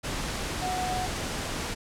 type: tone in noise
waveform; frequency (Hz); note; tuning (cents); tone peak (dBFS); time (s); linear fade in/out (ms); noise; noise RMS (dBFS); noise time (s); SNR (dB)
sine; 736; F#5; -9; -29; 0.61-1.07; 20; pink; -32; 0.03-1.75; 0
effects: low-pass 9000 Hz 12 dB/octave